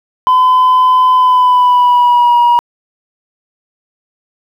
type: tone with pitch glide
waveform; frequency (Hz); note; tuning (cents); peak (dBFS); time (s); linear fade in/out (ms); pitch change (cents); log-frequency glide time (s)
sine; 1015 to 958; B5 to A#5; +47 to +47; -3; 0.27-2.59; 0; -100; 1.15-2.38
effects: tanh soft clip ceiling -4 dBFS + 7-bit